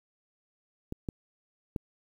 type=clicks; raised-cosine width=3 ms; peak=-22 / -20 / -19 dBFS; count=3; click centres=0.924 / 1.088 / 1.762 s; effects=9-bit